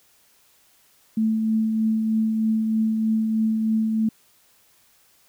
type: tone with tremolo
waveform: sine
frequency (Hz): 220.3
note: A3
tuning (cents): +2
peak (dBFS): -17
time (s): 1.17-4.09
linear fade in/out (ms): 5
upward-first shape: triangle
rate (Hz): 3.2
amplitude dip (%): 35
effects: white hiss -59 dBFS RMS until 5.28 s